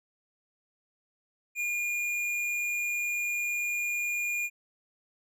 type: tone with tanh clipping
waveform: triangle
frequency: 2423 Hz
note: D#7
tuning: 47 cents flat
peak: -30 dBFS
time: 1.55-4.5 s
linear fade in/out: 50 ms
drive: 16 dB
effects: none